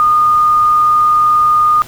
sine tone, 1223 Hz, D#6, 30 cents flat, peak -7 dBFS, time 0-1.82 s, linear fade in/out 0 ms, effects added 120 Hz sine -39 dBFS peak until 1.87 s + pink hiss -35 dBFS RMS until 1.87 s

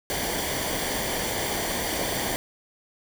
pink noise with comb filter, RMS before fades -28 dBFS, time 0.1-2.36 s, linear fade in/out 0 ms, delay 0.76 ms, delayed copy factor -0.6, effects none

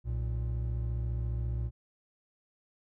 triangle tone pair together, 61.84 / 116.54 Hz, B1 / A#2, +3 / 0 cents, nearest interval major seventh, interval 1097 cents, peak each -30 / -32 dBFS, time 0.04-1.71 s, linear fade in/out 50 ms, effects none

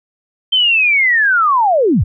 sine linear sweep, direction down, 3136 to 55.8 Hz, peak -9 dBFS, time 0.52-2.04 s, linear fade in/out 10 ms, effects none

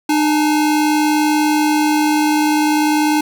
square tone pair together, 303.3 / 849.5 Hz, D#4 / G#5, -44 / +39 cents, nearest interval octave + tritone, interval 1783 cents, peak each -14 / -20 dBFS, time 0.09-3.21 s, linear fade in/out 5 ms, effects none

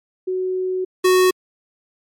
sine / square tone pair in turn, 371.2 / 369.2 Hz, F#4 / F#4, +6 / -4 cents, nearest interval unison, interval 10 cents, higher first, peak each -19 / -12 dBFS, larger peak second, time 0.27-0.85 / 1.04-1.31 s, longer first, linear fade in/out 10 ms, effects MP3 64 kbps

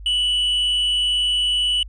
triangle tone with amplitude modulation, 2960 Hz, F#7, in tune, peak -14 dBFS, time 0.06-1.83 s, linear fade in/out 2 ms, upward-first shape sine, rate 222 Hz, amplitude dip 35%, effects added 50 Hz sine -34 dBFS peak until 1.88 s + resampled to 22050 Hz

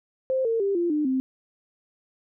sine tone with pitch steps, 523.3 / 455.6 / 396.6 / 345.2 / 300.6 / 261.6 Hz, C5 / A#4 / G4 / F4 / D4 / C4, 0 / -40 / +20 / -20 / +40 / 0 cents, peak -21 dBFS, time 0.3-1.2 s, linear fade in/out 0 ms, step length 150 ms, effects none

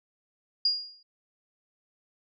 sine tone with exponential decay, 4843 Hz, D#8, 48 cents flat, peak -19 dBFS, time 0.65-1.03 s, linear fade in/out 5 ms, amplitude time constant 81 ms, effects none

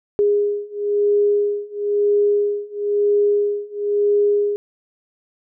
sine beating tone pair, 410.4 / 411.4 Hz, G#4 / G#4, -21 / -16 cents, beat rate 1 Hz, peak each -19 / -18 dBFS, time 0.19-4.56 s, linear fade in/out 0 ms, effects none

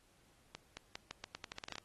accelerating click train, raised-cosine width 0.2 ms, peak -26 dBFS, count 14, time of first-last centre 0.55-1.782 s, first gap 220 ms, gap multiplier 0.84, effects pink hiss -70 dBFS RMS until 1.84 s + AAC 32 kbps

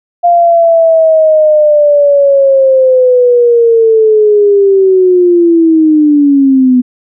sine linear sweep, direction down, 699 to 246.9 Hz, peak -3 dBFS, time 0.23-6.82 s, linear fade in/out 20 ms, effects none

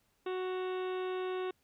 harmonic tone with a mistuned harmonic, 370 Hz, F#4, in tune, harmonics 1 / 2 / 3 / 4 / 5 / 6 / 7 / 8 / 9 / 10, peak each -34 / -45 / -45 / -50 / -54 / -55 / -53 / -58 / -59 / -55 dBFS, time 0.26-1.51 s, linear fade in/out 5 ms, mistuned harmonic 7, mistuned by +56 cents, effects pink hiss -74 dBFS RMS until 1.63 s

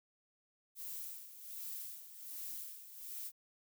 violet noise with tremolo, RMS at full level -44 dBFS, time 0.75-3.32 s, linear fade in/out 50 ms, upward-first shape sine, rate 1.3 Hz, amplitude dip 70%, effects none

